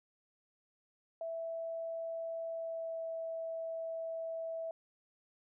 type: tone with pitch glide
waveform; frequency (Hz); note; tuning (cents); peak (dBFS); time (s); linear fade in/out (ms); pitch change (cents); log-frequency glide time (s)
sine; 659.3 to 655.1; E5 to E5; 0 to -11; -37; 1.21-4.71; 2; -11; 2.48-3.04
effects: none